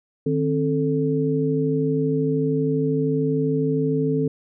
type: tone cluster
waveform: sine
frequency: 153.4 / 266.2 / 439.3 Hz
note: D#3 / C4 / A4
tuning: -24 / +30 / -3 cents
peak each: -23 dBFS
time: 0.26-4.28 s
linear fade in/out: 5 ms
effects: none